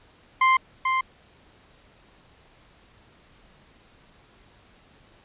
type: tone with echo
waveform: 30% pulse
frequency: 1046.5 Hz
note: C6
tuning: in tune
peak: -13 dBFS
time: 0.41-0.57 s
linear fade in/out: 5 ms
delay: 440 ms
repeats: 1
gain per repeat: -5 dB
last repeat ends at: 1.01 s
effects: pink hiss -56 dBFS RMS until 5.24 s + resampled to 8000 Hz